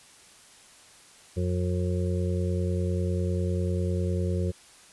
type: harmonic tone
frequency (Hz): 90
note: F#2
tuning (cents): -47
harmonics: 1 / 2 / 4 / 5 / 6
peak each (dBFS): -26 / -31 / -34 / -36 / -38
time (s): 1.36-4.52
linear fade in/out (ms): 20
effects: white hiss -53 dBFS RMS until 4.92 s + resampled to 24000 Hz